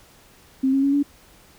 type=tone with pitch steps; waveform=sine; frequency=265 / 271.7 / 278.5 / 285.5 Hz; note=C4 / C#4 / C#4 / D4; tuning=+22 / -35 / +8 / -49 cents; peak=-16 dBFS; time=0.63-1.03 s; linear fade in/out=10 ms; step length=100 ms; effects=pink hiss -52 dBFS RMS until 1.58 s